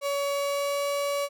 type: tone with pitch glide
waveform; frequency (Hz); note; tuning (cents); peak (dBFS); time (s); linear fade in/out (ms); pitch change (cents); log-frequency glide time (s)
35% pulse; 564 to 567.9; C#5 to C#5; +30 to +42; -24; 0.01-1.29; 50; +12; 0.34-0.89
effects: none